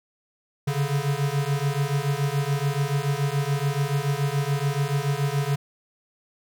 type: beating tone pair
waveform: square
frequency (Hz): 138.1 / 145.1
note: C#3 / D3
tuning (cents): -6 / -21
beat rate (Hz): 7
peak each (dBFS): -26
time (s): 0.67-5.56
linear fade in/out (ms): 10
effects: none